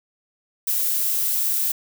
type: noise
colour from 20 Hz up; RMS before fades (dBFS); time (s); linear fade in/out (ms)
violet; -22; 0.67-1.72; 5
effects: none